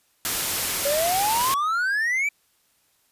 white noise, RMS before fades -25 dBFS, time 0.25-1.54 s, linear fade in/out 0 ms
triangle exponential sweep, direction up, 554.4 to 2348 Hz, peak -19 dBFS, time 0.85-2.29 s, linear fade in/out 5 ms
effects white hiss -65 dBFS RMS until 3.11 s + resampled to 32000 Hz

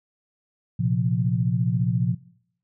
sine chord, Bb suspended second, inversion none, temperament just, 116.54 / 131.11 / 174.81 Hz, Bb2 / C3 / F3, 0 / +4 / +2 cents, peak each -24 dBFS, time 0.79-2.15 s, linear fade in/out 10 ms, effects noise-tail reverb RT60 0.7 s tail -21 dB re dry

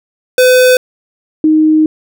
square / sine tone pair in turn, 506 / 311.2 Hz, B4 / D#4, +42 / 0 cents, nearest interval minor sixth, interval 842 cents, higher first, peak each -5 dBFS, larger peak neither, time 0.38-0.77 / 1.44-1.86 s, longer second, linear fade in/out 2 ms, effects none

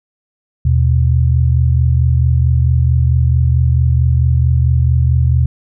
sine tone pair together, 78.95 / 123.47 Hz, D#2 / B2, +26 / 0 cents, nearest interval minor sixth, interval 774 cents, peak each -11 / -12 dBFS, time 0.65-5.46 s, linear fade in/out 5 ms, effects none

